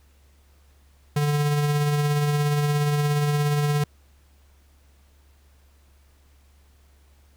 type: tone with tremolo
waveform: square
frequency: 146.83 Hz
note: D3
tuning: in tune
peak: -19 dBFS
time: 1.16-3.84 s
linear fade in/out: 5 ms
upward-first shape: triangle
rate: 17 Hz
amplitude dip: 35%
effects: added 70 Hz sine -54 dBFS peak until 7.36 s + pink hiss -63 dBFS RMS until 7.36 s